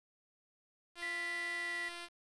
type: tone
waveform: 5% pulse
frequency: 345.5 Hz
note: F4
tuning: 19 cents flat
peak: -32 dBFS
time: 0.95-2.09 s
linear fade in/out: 50 ms
type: tone with pitch glide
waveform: sine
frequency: 1975.5 to 1961.9 Hz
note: B6 to B6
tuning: 0 to -12 cents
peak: -37 dBFS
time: 1.02-1.89 s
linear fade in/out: 10 ms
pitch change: -12 cents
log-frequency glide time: 1.53-1.76 s
effects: resampled to 22050 Hz + 9-bit